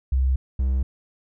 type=tone pair in turn; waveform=sine / triangle; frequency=65.41 / 65.41 Hz; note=C2 / C2; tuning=0 / 0 cents; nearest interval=unison; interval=0 cents; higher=neither; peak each=-17 dBFS; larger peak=neither; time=0.12-0.36 / 0.59-0.83 s; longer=neither; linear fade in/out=5 ms; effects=none